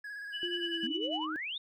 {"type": "tone with vibrato", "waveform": "triangle", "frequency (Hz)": 1661.2, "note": "G#6", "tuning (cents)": 0, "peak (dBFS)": -38, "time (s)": [0.04, 0.87], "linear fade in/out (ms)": 5, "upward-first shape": "square", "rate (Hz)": 17, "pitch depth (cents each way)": 28}
{"type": "tone with tremolo", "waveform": "sine", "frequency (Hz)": 2960, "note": "F#7", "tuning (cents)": 0, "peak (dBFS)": -31, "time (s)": [0.32, 1.27], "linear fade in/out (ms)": 50, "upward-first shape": "sine", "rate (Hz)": 10, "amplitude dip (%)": 80}
{"type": "tone with pitch glide", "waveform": "sine", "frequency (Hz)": [349.9, 311.7], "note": ["F4", "D#4"], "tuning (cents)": [3, 3], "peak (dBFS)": -36, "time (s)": [0.43, 1.36], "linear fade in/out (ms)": 0, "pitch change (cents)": -200, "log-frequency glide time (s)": [0.56, 1.04]}
{"type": "exponential sweep", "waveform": "sine", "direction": "up", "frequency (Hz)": [212.7, 3783], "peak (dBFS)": -35, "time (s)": [0.83, 1.58], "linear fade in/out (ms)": 5}
{"effects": ["tanh soft clip ceiling -19 dBFS"]}